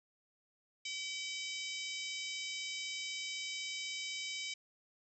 harmonic tone with a mistuned harmonic, 764 Hz, G5, 45 cents flat, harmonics 3 / 4 / 5 / 6 / 7 / 8 / 9 / 10, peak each -43 / -45 / -47 / -49 / -50 / -51 / -52 / -53 dBFS, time 0.85-4.54 s, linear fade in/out 5 ms, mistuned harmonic 6, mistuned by +73 cents, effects none

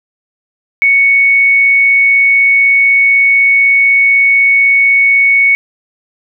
sine tone, 2221 Hz, C#7, 3 cents sharp, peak -5 dBFS, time 0.82-5.55 s, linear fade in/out 0 ms, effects none

